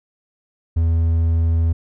triangle tone, 82.41 Hz, E2, in tune, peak -12 dBFS, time 0.76-1.73 s, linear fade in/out 10 ms, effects none

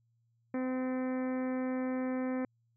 harmonic tone, 256.9 Hz, C4, 32 cents flat, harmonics 1 / 2 / 3 / 4 / 5 / 6 / 7 / 8 / 9, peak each -32 / -38 / -47 / -49 / -51 / -54 / -51 / -54 / -56 dBFS, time 0.54-2.45 s, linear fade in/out 2 ms, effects added 116 Hz sine -70 dBFS peak until 2.76 s

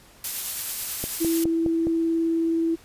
blue noise with tremolo, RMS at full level -27 dBFS, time 0.24-1.44 s, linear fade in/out 2 ms, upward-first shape triangle, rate 9.2 Hz, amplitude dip 25%
click train, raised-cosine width 2 ms, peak -16 dBFS, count 5, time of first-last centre 1.04-1.87 s, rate 4.82 Hz
sine tone with vibrato, 329.6 Hz, E4, in tune, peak -20 dBFS, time 1.2-2.76 s, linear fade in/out 20 ms, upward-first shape triangle, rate 19 Hz, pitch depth 9 cents each way
effects pink hiss -52 dBFS RMS until 2.84 s + resampled to 32000 Hz

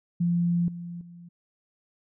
sine tone with level steps, 172.7 Hz, F3, 19 cents flat, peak -21 / -34 / -43 dBFS, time 0.2-1.29 s, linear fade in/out 10 ms, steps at 0.68 / 1.01 s, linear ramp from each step 2 ms, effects none

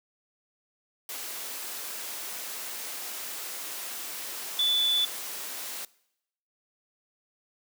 sine tone in noise, 3476 Hz, A7, 22 cents flat, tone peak -22 dBFS, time 4.59-5.05 s, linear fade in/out 2 ms, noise white, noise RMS -37 dBFS, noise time 1.09-5.85 s, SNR +12 dB, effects noise-tail reverb RT60 0.8 s tail -22 dB re dry + high-pass 300 Hz 12 dB/octave

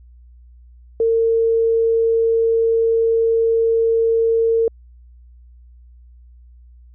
sine tone, 455.1 Hz, A#4, 42 cents flat, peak -13 dBFS, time 1-4.68 s, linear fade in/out 2 ms, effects added 60 Hz sine -42 dBFS peak until 6.94 s

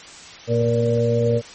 harmonic tone with a mistuned harmonic, 116.54 Hz, A#2, in tune, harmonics 1 / 2 / 4 / 5, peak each -20 / -25 / -19 / -24 dBFS, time 0.47-1.42 s, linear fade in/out 50 ms, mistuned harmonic 4, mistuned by +22 cents, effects white hiss -40 dBFS RMS until 1.54 s + MP3 32 kbps

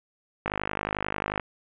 click train, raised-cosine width 0.5 ms, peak -12 dBFS, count 49, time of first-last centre 0.46-1.397 s, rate 51.2 Hz, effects resampled to 8000 Hz + 9-bit

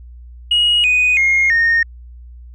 sine tone with pitch steps, 2891 / 2488 / 2141 / 1842.4 Hz, F#7 / D#7 / C7 / A#6, -41 / -1 / +39 / -21 cents, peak -9 dBFS, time 0.51-1.83 s, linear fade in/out 5 ms, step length 330 ms, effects tanh soft clip ceiling -8 dBFS + added 60 Hz sine -34 dBFS peak until 2.54 s

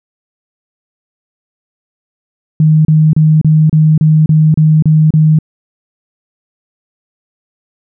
sine tone bursts, 155.6 Hz, D#3, in tune, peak -4 dBFS, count 10, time 2.6-5.388 s, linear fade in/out 2 ms, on 250 ms, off 32 ms, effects none

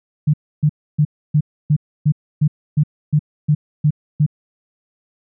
sine tone bursts, 150 Hz, D3, 37 cents sharp, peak -10 dBFS, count 12, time 0.27-4.264 s, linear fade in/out 10 ms, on 67 ms, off 290 ms, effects none

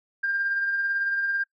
sine tone with tremolo, 1597 Hz, G6, 32 cents sharp, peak -21 dBFS, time 0.23-1.44 s, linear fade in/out 10 ms, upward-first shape sine, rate 18 Hz, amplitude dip 35%, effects noise-tail reverb RT60 0.1 s tail -24 dB re dry + tanh soft clip ceiling -17 dBFS

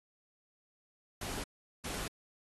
pink noise bursts at uneven times, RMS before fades -40 dBFS, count 2, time 1.21-1.44 / 1.84-2.08 s, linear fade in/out 5 ms, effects AAC 32 kbps

